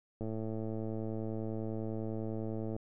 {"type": "click train", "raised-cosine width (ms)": 2, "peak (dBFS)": -26, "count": 282, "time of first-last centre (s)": [0.21, 2.765], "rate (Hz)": 110, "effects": []}